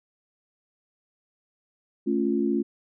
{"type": "chord", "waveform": "sine", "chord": "A augmented", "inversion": "none", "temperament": "equal", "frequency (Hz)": [220, 277.2, 349.2], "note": ["A3", "C#4", "E#4"], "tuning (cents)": [0, 0, 0], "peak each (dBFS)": -26, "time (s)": [2.06, 2.63], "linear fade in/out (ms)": 20, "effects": []}